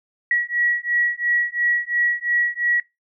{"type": "beating tone pair", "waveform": "sine", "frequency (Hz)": [1920, 1922.9], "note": ["B6", "B6"], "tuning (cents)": [-49, -47], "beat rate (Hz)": 2.9, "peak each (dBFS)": -21, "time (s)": [0.31, 2.8], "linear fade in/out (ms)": 2, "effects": ["noise-tail reverb RT60 0.2 s tail -22 dB re dry"]}